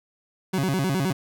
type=tone with vibrato; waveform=30% pulse; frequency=160.8 Hz; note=E3; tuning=43 cents flat; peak=-19 dBFS; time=0.53-1.13 s; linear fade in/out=10 ms; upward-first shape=square; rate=9.6 Hz; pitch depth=270 cents each way; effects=none